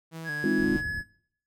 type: tone with vibrato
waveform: sawtooth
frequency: 155.56 Hz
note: D#3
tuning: in tune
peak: -33 dBFS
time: 0.11-0.83 s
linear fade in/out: 50 ms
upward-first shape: square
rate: 2.8 Hz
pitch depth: 79 cents each way
type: tone with pitch glide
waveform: triangle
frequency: 1661.2 to 1699 Hz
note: G#6 to G#6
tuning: 0 to +39 cents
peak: -28 dBFS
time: 0.24-1.04 s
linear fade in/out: 50 ms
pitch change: +39 cents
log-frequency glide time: 0.44-0.91 s
type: chord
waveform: sine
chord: F minor seventh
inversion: first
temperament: equal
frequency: 207.7 / 261.6 / 311.1 / 349.2 Hz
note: Ab3 / C4 / Eb4 / F4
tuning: 0 / 0 / 0 / 0 cents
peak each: -28 dBFS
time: 0.44-0.77 s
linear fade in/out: 2 ms
type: low-pass noise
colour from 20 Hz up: white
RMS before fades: -39 dBFS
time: 0.58-1.02 s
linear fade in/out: 10 ms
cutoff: 100 Hz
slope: 12 dB/octave
effects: noise-tail reverb RT60 0.6 s tail -19 dB re dry